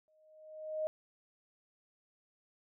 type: tone with exponential growth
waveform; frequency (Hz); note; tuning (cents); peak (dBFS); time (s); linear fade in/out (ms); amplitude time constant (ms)
sine; 622.3; D#5; 0; -30; 0.08-0.87; 0; 170
effects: none